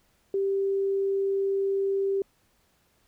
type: tone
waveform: sine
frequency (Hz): 392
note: G4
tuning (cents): 0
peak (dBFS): -23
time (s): 0.34-2.22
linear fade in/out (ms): 2
effects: pink hiss -67 dBFS RMS until 3.07 s